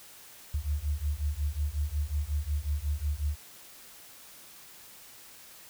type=beating tone pair; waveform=sine; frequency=71 / 76.5 Hz; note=C#2 / D#2; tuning=+42 / -29 cents; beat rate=5.5 Hz; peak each=-31 dBFS; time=0.54-3.36 s; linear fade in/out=5 ms; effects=white hiss -51 dBFS RMS until 5.69 s